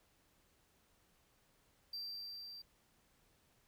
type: tone with level ramp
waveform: triangle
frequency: 4699 Hz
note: D8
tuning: in tune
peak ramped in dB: -40 to -48 dBFS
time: 1.93-2.62 s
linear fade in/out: 5 ms
effects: pink hiss -73 dBFS RMS until 3.67 s